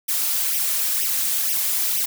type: noise with flanger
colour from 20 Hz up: blue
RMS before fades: -22 dBFS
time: 0.08-2.06 s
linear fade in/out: 10 ms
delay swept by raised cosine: 0.34 to 4.34 ms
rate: 2.1 Hz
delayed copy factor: +0.95
effects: none